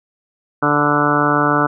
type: harmonic tone with a mistuned harmonic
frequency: 146.83 Hz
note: D3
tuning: in tune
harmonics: 1 / 2 / 3 / 4 / 5 / 6 / 7 / 8 / 9 / 10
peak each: -23 / -19 / -23 / -23 / -24 / -24 / -23 / -21 / -19 / -21 dBFS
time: 0.62-1.67 s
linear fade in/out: 10 ms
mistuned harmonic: 7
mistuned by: -23 cents
effects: none